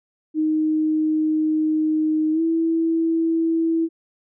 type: tone with pitch glide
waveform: sine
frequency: 311.1 to 327.7 Hz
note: D#4 to E4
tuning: 0 to -10 cents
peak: -17 dBFS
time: 0.34-3.89 s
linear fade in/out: 50 ms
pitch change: +90 cents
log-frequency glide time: 2.32-2.41 s
effects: none

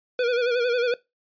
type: tone with vibrato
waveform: square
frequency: 485.8 Hz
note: B4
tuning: 29 cents flat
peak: -21 dBFS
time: 0.19-0.94 s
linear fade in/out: 2 ms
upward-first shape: sine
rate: 11 Hz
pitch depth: 66 cents each way
effects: noise-tail reverb RT60 0.2 s tail -20 dB re dry + resampled to 11025 Hz

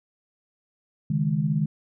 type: chord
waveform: sine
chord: C# suspended second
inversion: none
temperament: equal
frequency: 138.59 / 155.56 / 207.7 Hz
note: C#3 / D#3 / G#3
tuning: 0 / 0 / 0 cents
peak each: -28 / -23 / -27 dBFS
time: 1.1-1.66 s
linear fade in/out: 5 ms
effects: none

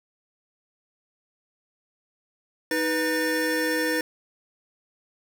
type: tone cluster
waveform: square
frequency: 314.4 / 492.1 / 1808 Hz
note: D#4 / B4 / A6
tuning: +18 / -6 / +47 cents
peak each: -28 dBFS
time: 2.71-4.01 s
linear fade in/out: 2 ms
effects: none

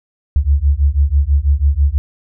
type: beating tone pair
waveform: sine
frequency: 68.2 / 74.3 Hz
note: C#2 / D2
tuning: -28 / +21 cents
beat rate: 6.1 Hz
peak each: -13 dBFS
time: 0.36-1.98 s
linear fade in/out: 0 ms
effects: none

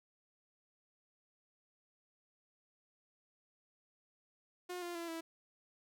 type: tone with pitch steps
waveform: sawtooth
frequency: 358.7 / 348.3 / 338.2 / 328.4 Hz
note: F4 / F4 / E4 / E4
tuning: +46 / -5 / +44 / -6 cents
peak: -37 dBFS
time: 4.69-5.21 s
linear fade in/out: 10 ms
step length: 130 ms
effects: 13-bit

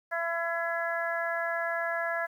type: harmonic tone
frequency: 336.4 Hz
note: E4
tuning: 35 cents sharp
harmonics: 2 / 3 / 4 / 5 / 6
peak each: -32 / -39 / -37 / -32 / -41 dBFS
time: 0.11-2.27 s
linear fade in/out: 20 ms
effects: 10-bit

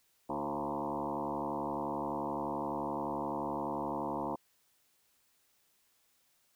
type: tone with frequency modulation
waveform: sine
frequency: 610 Hz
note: D#5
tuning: 34 cents flat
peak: -33 dBFS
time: 0.29-4.36 s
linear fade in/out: 10 ms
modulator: 71.6 Hz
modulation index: 5.7
effects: white hiss -72 dBFS RMS until 6.55 s

